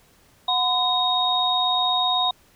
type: tone cluster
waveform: sine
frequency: 732 / 1014 / 3742 Hz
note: F#5 / B5 / A#7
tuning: -19 / +45 / +6 cents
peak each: -24 / -25 / -21 dBFS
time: 0.48-2.31 s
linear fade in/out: 5 ms
effects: pink hiss -57 dBFS RMS until 2.55 s